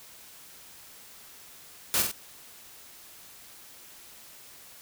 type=noise with echo; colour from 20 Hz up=white; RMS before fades=-25 dBFS; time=1.94-2.02 s; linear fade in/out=0 ms; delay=47 ms; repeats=2; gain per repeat=-5 dB; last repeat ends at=2.114 s; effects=white hiss -50 dBFS RMS until 4.81 s